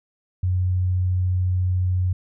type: tone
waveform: sine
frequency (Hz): 91.4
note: F#2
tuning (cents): -21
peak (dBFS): -18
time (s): 0.43-2.13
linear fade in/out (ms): 5
effects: none